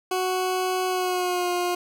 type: tone with pitch glide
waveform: 20% pulse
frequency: 370 to 355.3 Hz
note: F#4 to F4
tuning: 0 to +30 cents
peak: -18 dBFS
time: 0.11-1.75 s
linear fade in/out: 5 ms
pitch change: -70 cents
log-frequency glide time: 0.87-1.51 s
effects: none